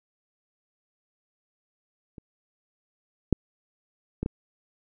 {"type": "clicks", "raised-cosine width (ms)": 3, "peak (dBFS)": [-29, -6, -15, -15], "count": 4, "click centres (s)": [2.182, 3.327, 4.23, 4.261], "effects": []}